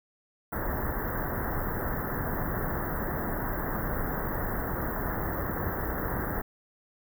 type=band-stop noise; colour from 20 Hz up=pink; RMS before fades=-31 dBFS; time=0.52-6.42 s; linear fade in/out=10 ms; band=1900 to 13000 Hz; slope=96 dB/octave; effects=none